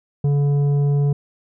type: tone with tanh clipping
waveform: sine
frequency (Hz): 143.1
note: D3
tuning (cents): -45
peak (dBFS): -16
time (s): 0.24-1.13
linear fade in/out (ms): 5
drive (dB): 8
effects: none